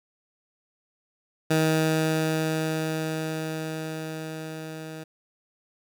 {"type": "tone with level ramp", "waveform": "15% pulse", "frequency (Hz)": 158.3, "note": "D#3", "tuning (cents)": 30, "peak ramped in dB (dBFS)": [-13, -30], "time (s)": [1.5, 5.04], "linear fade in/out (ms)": 10, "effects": []}